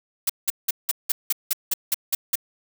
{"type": "noise bursts", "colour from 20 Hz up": "blue", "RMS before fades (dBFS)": -21, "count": 11, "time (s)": [0.27, 2.356], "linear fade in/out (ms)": 5, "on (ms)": 26, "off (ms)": 180, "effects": []}